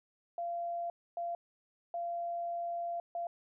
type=tone bursts at uneven times; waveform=sine; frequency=688 Hz; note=F5; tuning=26 cents flat; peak=-34 dBFS; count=4; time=0.38-0.9 / 1.17-1.35 / 1.94-3 / 3.15-3.27 s; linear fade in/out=2 ms; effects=none